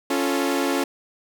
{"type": "chord", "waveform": "sawtooth", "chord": "Db augmented", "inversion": "none", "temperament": "equal", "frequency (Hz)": [277.2, 349.2, 440], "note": ["Db4", "F4", "A4"], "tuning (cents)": [0, 0, 0], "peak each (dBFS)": [-19, -22, -24], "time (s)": [0.1, 0.84], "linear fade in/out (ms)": 5, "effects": []}